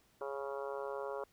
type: harmonic tone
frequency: 138.59 Hz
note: C#3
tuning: in tune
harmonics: 3 / 4 / 5 / 6 / 7 / 8 / 9 / 10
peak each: -42 / -42 / -50 / -50 / -48 / -49 / -55 / -52 dBFS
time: 0.21-1.24 s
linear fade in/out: 2 ms
effects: pink hiss -70 dBFS RMS until 1.32 s